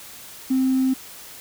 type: tone with tanh clipping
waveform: triangle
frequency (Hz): 261.6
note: C4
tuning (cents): 0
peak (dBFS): -16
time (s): 0.5-0.94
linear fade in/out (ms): 10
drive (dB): 1
effects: white hiss -41 dBFS RMS until 1.4 s